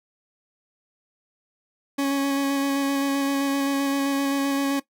40% pulse tone with vibrato, 277.2 Hz, C#4, in tune, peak -20 dBFS, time 1.98-4.8 s, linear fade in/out 10 ms, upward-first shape square, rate 7.7 Hz, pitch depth 11 cents each way, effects noise-tail reverb RT60 0.1 s tail -17 dB re dry

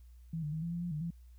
sine tone with pitch steps, 163.3 / 149.2 / 158.4 / 169 / 171.6 / 174.7 / 151.2 / 169.1 Hz, E3 / D3 / D#3 / E3 / F3 / F3 / D#3 / E3, -16 / +28 / +31 / +43 / -30 / +1 / -49 / +44 cents, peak -34 dBFS, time 0.33-1.106 s, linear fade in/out 5 ms, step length 97 ms, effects added 60 Hz sine -52 dBFS peak until 1.38 s + white hiss -75 dBFS RMS until 1.38 s

